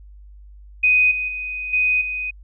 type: tone with level steps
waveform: sine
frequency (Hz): 2498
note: D#7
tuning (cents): +6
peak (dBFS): -12 / -21 / -25 / -15 / -23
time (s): 0.83-2.31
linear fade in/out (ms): 10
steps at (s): 1.11 / 1.28 / 1.73 / 2.01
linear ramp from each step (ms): 5
effects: added 50 Hz sine -40 dBFS peak until 2.43 s